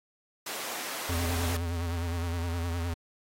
pink high-pass noise, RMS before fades -37 dBFS, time 0.46-1.57 s, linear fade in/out 5 ms, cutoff 470 Hz, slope 12 dB/octave
square tone with vibrato, 85.2 Hz, F2, 42 cents flat, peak -30 dBFS, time 1.09-2.94 s, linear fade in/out 5 ms, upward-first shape sine, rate 9.7 Hz, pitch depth 55 cents each way
effects AAC 48 kbps

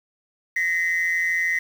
sine tone pair together, 1865.3 / 2038 Hz, A#6 / C7, +1 / -46 cents, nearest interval major second, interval 153 cents, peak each -21 dBFS, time 0.56-1.59 s, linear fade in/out 5 ms, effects tanh soft clip ceiling -16 dBFS + 7-bit

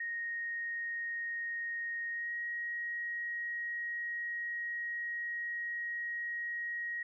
sine tone with pitch glide, 1864.7 to 1889.6 Hz, A#6 to A#6, 0 to +23 cents, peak -35 dBFS, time 0-7.03 s, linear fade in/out 5 ms, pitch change +23 cents, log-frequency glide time 2.11-2.33 s, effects none

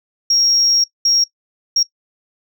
sine tone bursts at uneven times, 5590 Hz, F8, 1 cent sharp, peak -10 dBFS, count 3, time 0.3-0.84 / 1.05-1.24 / 1.76-1.83 s, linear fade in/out 5 ms, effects noise-tail reverb RT60 0.1 s tail -20 dB re dry + tanh soft clip ceiling -7 dBFS

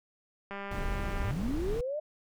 click train, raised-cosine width 0.5 ms, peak -25 dBFS, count 160, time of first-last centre 0.51-1.309 s, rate 199 Hz
brown noise, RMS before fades -34 dBFS, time 0.71-1.81 s, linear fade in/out 5 ms
sine linear sweep, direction up, 34.95 to 622.3 Hz, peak -31 dBFS, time 1.18-2 s, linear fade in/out 10 ms
effects none

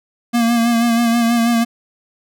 square tone with vibrato, 233.6 Hz, A#3, 4 cents sharp, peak -13 dBFS, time 0.33-1.65 s, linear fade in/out 20 ms, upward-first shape sine, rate 6.2 Hz, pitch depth 35 cents each way, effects none

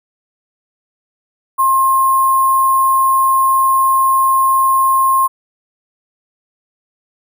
sine tone with sample-and-hold, 1064 Hz, C6, 29 cents sharp, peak -9 dBFS, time 1.58-5.28 s, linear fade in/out 20 ms, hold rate 11025 Hz, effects none

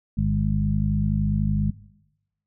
harmonic tone with a mistuned harmonic, 50.5 Hz, G#1, 48 cents flat, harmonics 1 / 2 / 3 / 4, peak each -25 / -25 / -25 / -25 dBFS, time 0.17-1.71 s, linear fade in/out 10 ms, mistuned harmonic 4, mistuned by +27 cents, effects noise-tail reverb RT60 0.9 s tail -20 dB re dry

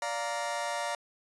sawtooth chord, Bb major, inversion first, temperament just, 582.7 / 699.2 / 932.3 Hz, D5 / F5 / Bb5, -14 / +2 / 0 cents, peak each -32 / -32 / -31 dBFS, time 0.02-0.95 s, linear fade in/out 2 ms, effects resampled to 22050 Hz

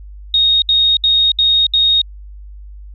sine tone bursts, 3729 Hz, A#7, in tune, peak -9 dBFS, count 5, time 0.34-2.016 s, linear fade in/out 2 ms, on 280 ms, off 69 ms, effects added 50 Hz sine -31 dBFS peak until 2.94 s

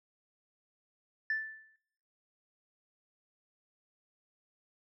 sine tone with exponential decay, 1760 Hz, A6, in tune, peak -26 dBFS, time 1.3-1.76 s, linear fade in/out 2 ms, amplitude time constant 100 ms, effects noise-tail reverb RT60 0.8 s tail -25 dB re dry + tanh soft clip ceiling -26 dBFS

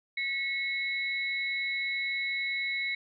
sine tone cluster, 1939 / 2188 / 3917 Hz, B6 / C#7 / B7, -32 / -23 / -15 cents, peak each -38 / -30 / -38 dBFS, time 0.17-2.95 s, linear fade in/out 5 ms, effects none

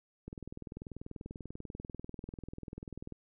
click train, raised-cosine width 3 ms, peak -30 dBFS, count 59, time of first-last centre 0.28-3.123 s, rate 20.4 Hz, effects none

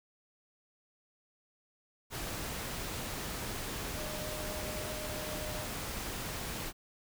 sine tone in noise, 612 Hz, D#5, 29 cents flat, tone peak -43 dBFS, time 3.93-5.69 s, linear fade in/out 50 ms, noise pink, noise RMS -39 dBFS, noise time 2.1-6.73 s, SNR -7 dB, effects none

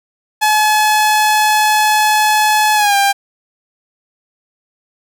sawtooth tone with pitch glide, 854 to 796.8 Hz, G#5 to G5, +48 to +28 cents, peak -6 dBFS, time 0.41-3.13 s, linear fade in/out 20 ms, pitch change -120 cents, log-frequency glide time 2.75-2.96 s, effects none

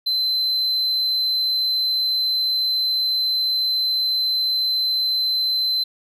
triangle tone, 4067 Hz, C8, 50 cents flat, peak -17 dBFS, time 0.06-5.84 s, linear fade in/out 10 ms, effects none

